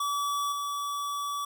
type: tone with level steps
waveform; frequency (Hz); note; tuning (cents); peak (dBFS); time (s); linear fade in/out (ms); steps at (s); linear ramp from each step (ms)
square; 1147; D6; -41; -28 / -31; 0-1.45; 5; 0.52; 2
effects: none